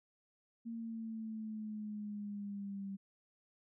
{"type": "exponential sweep", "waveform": "sine", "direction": "down", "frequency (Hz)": [230.9, 195.1], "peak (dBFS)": -40, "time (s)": [0.65, 2.97], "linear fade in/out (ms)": 20, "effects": []}